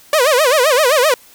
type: tone with vibrato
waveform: sawtooth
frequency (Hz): 554.4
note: C#5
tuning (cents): 0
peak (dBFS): -6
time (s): 0.13-1.14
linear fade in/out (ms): 2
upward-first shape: sine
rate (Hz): 7.7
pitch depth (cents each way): 240
effects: white hiss -45 dBFS RMS until 1.34 s